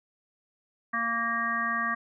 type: harmonic tone with a mistuned harmonic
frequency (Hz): 231.1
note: A#3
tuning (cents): -15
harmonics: 1 / 3 / 5 / 7 / 8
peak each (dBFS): -37 / -39 / -29 / -33 / -31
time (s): 0.93-1.95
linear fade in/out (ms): 10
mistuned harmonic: 8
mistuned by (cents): +17
effects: none